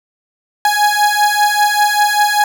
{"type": "beating tone pair", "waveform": "30% pulse", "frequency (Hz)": [830, 835.1], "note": ["G#5", "G#5"], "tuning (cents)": [-1, 9], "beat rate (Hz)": 5.1, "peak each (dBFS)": -11, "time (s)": [0.65, 2.44], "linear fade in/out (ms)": 2, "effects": []}